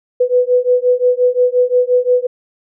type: beating tone pair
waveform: sine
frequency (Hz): 493.9 / 499.6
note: B4 / B4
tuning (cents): 0 / +20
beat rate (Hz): 5.7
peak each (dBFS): -13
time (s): 0.2-2.27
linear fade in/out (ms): 10
effects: none